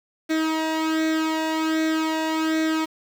sawtooth tone with flanger, 317.6 Hz, D#4, 36 cents sharp, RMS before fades -23 dBFS, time 0.29-2.86 s, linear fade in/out 20 ms, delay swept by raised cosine 0.5 to 1.12 ms, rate 1.3 Hz, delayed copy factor +0.7, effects low-pass 5000 Hz 12 dB/octave + 7-bit

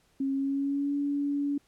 sine tone with pitch glide, 271.6 to 285.1 Hz, C#4 to C#4, -35 to +49 cents, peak -26 dBFS, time 0.2-1.58 s, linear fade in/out 5 ms, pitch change +84 cents, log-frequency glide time 0.33-0.94 s, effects pink hiss -67 dBFS RMS until 1.67 s + low-pass 12000 Hz 12 dB/octave

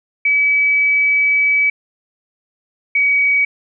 sine tone pair in turn, 2287 / 2266 Hz, D7 / C#7, -47 / +37 cents, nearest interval unison, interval 16 cents, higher first, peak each -11 dBFS, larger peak neither, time 0.25-1.7 / 2.95-3.45 s, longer first, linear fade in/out 5 ms, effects none

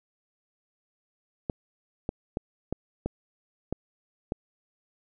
clicks, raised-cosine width 2 ms, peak -15 dBFS, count 7, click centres 1.498 / 2.091 / 2.371 / 2.726 / 3.06 / 3.726 / 4.321 s, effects none

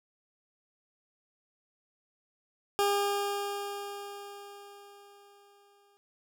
20% pulse tone with exponential decay, 404.1 Hz, G#4, 47 cents flat, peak -19 dBFS, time 2.79-5.97 s, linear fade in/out 0 ms, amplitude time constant 690 ms, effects none

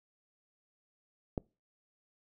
click, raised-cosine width 2 ms, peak -19 dBFS, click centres 1.378 s, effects noise-tail reverb RT60 0.3 s tail -25 dB re dry

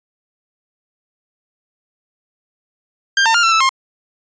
sawtooth tone with pitch steps, 1591 / 904 / 1404 / 1344 / 1315 / 1065 Hz, G6 / A5 / F6 / E6 / E6 / C6, +25 / +47 / +9 / +33 / -5 / +30 cents, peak -7 dBFS, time 3.17-3.692 s, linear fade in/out 2 ms, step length 87 ms, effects resampled to 16000 Hz

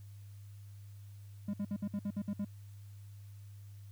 triangle tone bursts, 202.9 Hz, G#3, 40 cents flat, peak -31 dBFS, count 9, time 1.48-2.448 s, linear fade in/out 5 ms, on 56 ms, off 58 ms, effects added 101 Hz sine -48 dBFS peak until 3.91 s + white hiss -68 dBFS RMS until 3.91 s

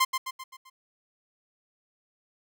sawtooth tone with echo, 1046.5 Hz, C6, in tune, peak -16 dBFS, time 0-0.05 s, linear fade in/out 10 ms, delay 130 ms, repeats 5, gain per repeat -6 dB, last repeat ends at 0.7 s, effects none

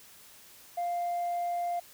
sine tone, 698.5 Hz, F5, in tune, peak -27 dBFS, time 0.77-1.8 s, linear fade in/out 10 ms, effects tanh soft clip ceiling -27 dBFS + white hiss -54 dBFS RMS until 1.93 s

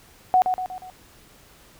sine tone with echo, 740 Hz, F#5, in tune, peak -13 dBFS, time 0.34-0.42 s, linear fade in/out 0 ms, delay 120 ms, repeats 4, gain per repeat -6 dB, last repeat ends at 0.9 s, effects pink hiss -52 dBFS RMS until 1.79 s

